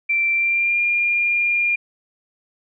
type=tone with pitch glide; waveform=sine; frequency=2349 to 2407 Hz; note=D7 to D7; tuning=0 to +42 cents; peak=-16 dBFS; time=0.09-1.76 s; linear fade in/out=10 ms; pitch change=+42 cents; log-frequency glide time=0.33-0.81 s; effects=none